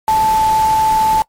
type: tone in noise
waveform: sine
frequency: 875 Hz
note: A5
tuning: 10 cents flat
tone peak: -10 dBFS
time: 0.08-1.22 s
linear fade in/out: 0 ms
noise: pink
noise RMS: -26 dBFS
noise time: 0.08-1.22 s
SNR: +13 dB
effects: noise-tail reverb RT60 0.1 s tail -22 dB re dry + MP3 64 kbps